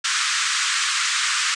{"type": "band-pass noise", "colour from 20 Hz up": "pink", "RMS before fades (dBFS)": -22, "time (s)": [0.04, 1.55], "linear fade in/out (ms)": 10, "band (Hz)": [1200, 8400], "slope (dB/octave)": 48, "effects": ["resampled to 24000 Hz"]}